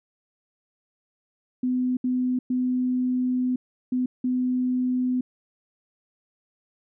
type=tone bursts at uneven times; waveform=sine; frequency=252.2 Hz; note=B3; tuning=36 cents sharp; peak=-21 dBFS; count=5; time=1.63-1.97 / 2.04-2.39 / 2.5-3.56 / 3.92-4.06 / 4.24-5.21 s; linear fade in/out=5 ms; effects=none